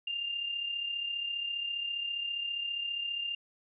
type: tone with amplitude modulation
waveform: sine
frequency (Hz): 2800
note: F7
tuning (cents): +4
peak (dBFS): -30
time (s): 0.07-3.35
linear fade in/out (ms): 5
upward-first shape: sine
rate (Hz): 34.9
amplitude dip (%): 50
effects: none